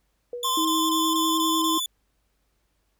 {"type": "tone with exponential decay", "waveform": "sine", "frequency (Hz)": 485, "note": "B4", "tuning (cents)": -31, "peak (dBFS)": -28, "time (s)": [0.33, 0.84], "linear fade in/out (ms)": 2, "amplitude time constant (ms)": 110}
{"type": "tone bursts", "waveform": "sawtooth", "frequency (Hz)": 3475, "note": "A7", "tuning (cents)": -22, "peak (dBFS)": -23, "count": 6, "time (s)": [0.43, 1.86], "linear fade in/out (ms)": 2, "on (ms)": 220, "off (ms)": 22}
{"type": "tone with vibrato", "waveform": "square", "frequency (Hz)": 1046.5, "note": "C6", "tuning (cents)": 0, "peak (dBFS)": -25, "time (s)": [0.44, 1.8], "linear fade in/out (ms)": 10, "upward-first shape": "sine", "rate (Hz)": 10, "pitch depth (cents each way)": 28}
{"type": "tone with pitch glide", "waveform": "sine", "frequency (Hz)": [320, 322], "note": ["D#4", "E4"], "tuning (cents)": [49, -41], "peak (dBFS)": -24, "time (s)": [0.57, 1.78], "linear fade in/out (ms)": 5, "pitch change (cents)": 10, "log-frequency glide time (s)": [0.76, 1.25]}
{"effects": ["added 50 Hz sine -70 dBFS peak until 2.99 s", "pink hiss -73 dBFS RMS until 2.99 s"]}